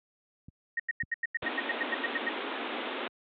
clicks, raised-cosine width 5 ms, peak -33 / -28 / -32 dBFS, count 3, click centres 0.485 / 1.034 / 1.43 s
sine tone bursts, 1864.7 Hz, A#6, in tune, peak -27 dBFS, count 14, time 0.77-2.292 s, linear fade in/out 5 ms, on 27 ms, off 88 ms
pink band-pass noise, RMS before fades -36 dBFS, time 1.42-3.08 s, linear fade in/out 5 ms, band 230 to 3700 Hz, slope 96 dB/octave
effects high-pass 80 Hz 12 dB/octave

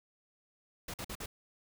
pink noise bursts, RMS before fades -41 dBFS, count 4, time 0.88-1.26 s, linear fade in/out 5 ms, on 59 ms, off 48 ms, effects none

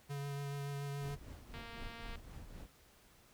square tone with vibrato, 141.3 Hz, C#3, 34 cents sharp, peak -40 dBFS, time 0.09-1.16 s, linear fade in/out 20 ms, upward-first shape triangle, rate 7 Hz, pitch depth 17 cents each way
brown noise with tremolo, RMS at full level -47 dBFS, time 1-2.68 s, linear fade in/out 50 ms, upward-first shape triangle, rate 3.9 Hz, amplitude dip 65%
click train, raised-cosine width 0.3 ms, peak -35 dBFS, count 144, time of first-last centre 1.54-2.156 s, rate 232 Hz
effects pink hiss -65 dBFS RMS until 3.33 s

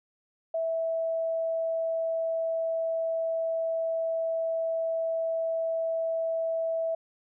sine tone, 655 Hz, E5, 11 cents flat, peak -26 dBFS, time 0.54-6.95 s, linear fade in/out 5 ms, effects none

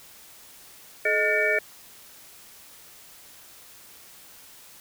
sine tone cluster, 428.5 / 621 / 1433 / 1788 / 2272 Hz, A4 / D#5 / F6 / A6 / C#7, -46 / -3 / +44 / +27 / +42 cents, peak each -28 / -27 / -30 / -25 / -25 dBFS, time 1.05-1.59 s, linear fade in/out 5 ms, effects white hiss -49 dBFS RMS until 4.8 s

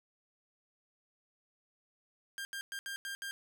sawtooth tone bursts at uneven times, 1598 Hz, G6, 33 cents sharp, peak -35 dBFS, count 6, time 2.38-2.45 / 2.53-2.61 / 2.72-2.79 / 2.86-2.96 / 3.05-3.15 / 3.22-3.31 s, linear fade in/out 0 ms, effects 12-bit

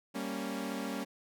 sawtooth chord, G diminished, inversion none, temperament equal with one note detuned, 196 / 232.3 / 277.2 Hz, G3 / Bb3 / Db4, 0 / -6 / 0 cents, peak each -36 / -36 / -35 dBFS, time 0.14-1.05 s, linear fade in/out 20 ms, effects none

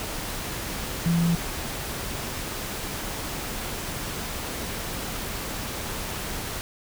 sine tone in noise, 169.1 Hz, E3, 44 cents sharp, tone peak -19 dBFS, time 1.06-1.35 s, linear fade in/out 0 ms, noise pink, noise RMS -32 dBFS, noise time 0-6.61 s, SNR +10 dB, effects none

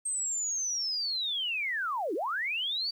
sine linear two-way sweep, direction down then up, 8430 to 293.7 to 4679 Hz, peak -29 dBFS, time 0.05-2.91 s, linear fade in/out 10 ms, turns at 2.14 s, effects 10-bit

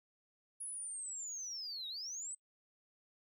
sine linear two-way sweep, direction down then up, 10540 to 3715 to 8260 Hz, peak -40 dBFS, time 0.6-2.35 s, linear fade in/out 10 ms, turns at 1.88 s, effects noise-tail reverb RT60 0.1 s tail -23 dB re dry + tanh soft clip ceiling -37 dBFS

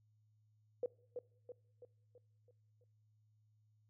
sine tone with echo, 491.8 Hz, B4, 7 cents flat, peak -34 dBFS, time 0.83-0.86 s, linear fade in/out 2 ms, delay 330 ms, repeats 6, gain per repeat -6 dB, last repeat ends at 2.84 s, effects noise-tail reverb RT60 0.8 s tail -24 dB re dry + added 107 Hz sine -70 dBFS peak until 3.89 s

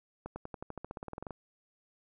accelerating click train, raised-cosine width 1 ms, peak -26 dBFS, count 17, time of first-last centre 0.26-1.307 s, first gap 100 ms, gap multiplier 0.94, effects none

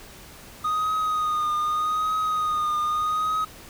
triangle tone with vibrato, 1240 Hz, D#6, 6 cents flat, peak -20 dBFS, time 0.64-3.45 s, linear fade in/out 10 ms, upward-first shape triangle, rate 0.82 Hz, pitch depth 39 cents each way, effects pink hiss -45 dBFS RMS until 3.69 s

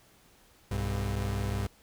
35% pulse tone pair together, 63 / 100 Hz, B1 / G2, +35 / +35 cents, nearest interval minor sixth, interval 800 cents, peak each -32 / -29 dBFS, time 0.71-1.67 s, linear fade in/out 5 ms, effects pink hiss -61 dBFS RMS until 1.82 s

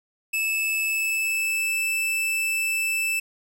45% pulse tone with pitch glide, 2618 to 2639 Hz, E7 to E7, -13 to +1 cents, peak -22 dBFS, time 0.33-3.2 s, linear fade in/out 10 ms, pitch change +14 cents, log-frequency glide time 0.84-1.91 s, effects none

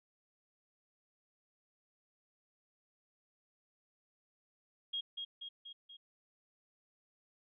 sine tone with echo, 3265 Hz, G#7, 30 cents flat, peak -35 dBFS, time 4.93-5.01 s, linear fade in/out 10 ms, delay 240 ms, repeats 4, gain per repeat -4 dB, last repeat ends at 5.97 s, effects none

